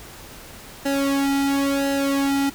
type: tone with flanger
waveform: sawtooth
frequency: 277.2 Hz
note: C#4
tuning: in tune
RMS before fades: -21 dBFS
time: 0.85-2.5 s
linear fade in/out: 10 ms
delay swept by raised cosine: 0.86 to 1.86 ms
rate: 0.96 Hz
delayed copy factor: -0.9
effects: pink hiss -41 dBFS RMS until 2.54 s